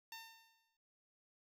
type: tone with exponential decay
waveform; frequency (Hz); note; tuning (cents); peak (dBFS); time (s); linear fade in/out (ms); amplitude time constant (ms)
10% pulse; 905; A5; +48; -38; 0.12-0.77; 2; 140
effects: none